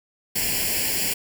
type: noise with comb filter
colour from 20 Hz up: white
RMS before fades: -24 dBFS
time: 0.35-1.14 s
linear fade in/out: 10 ms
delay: 0.4 ms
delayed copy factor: +0.85
effects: none